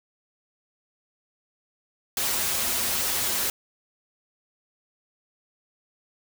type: noise with comb filter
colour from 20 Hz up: white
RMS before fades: -26 dBFS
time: 2.17-3.5 s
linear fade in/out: 2 ms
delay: 6.7 ms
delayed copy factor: -0.6
effects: none